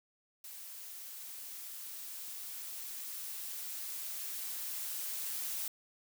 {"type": "noise with level ramp", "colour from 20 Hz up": "blue", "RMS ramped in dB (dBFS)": [-48, -38], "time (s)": [0.44, 5.68], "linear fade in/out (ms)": 2, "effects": []}